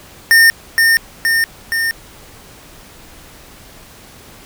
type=tone with echo; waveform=square; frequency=1820 Hz; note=A#6; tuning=42 cents flat; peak=-6 dBFS; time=0.31-0.5 s; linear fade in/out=0 ms; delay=470 ms; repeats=3; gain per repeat=-3 dB; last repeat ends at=1.91 s; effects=pink hiss -40 dBFS RMS until 4.45 s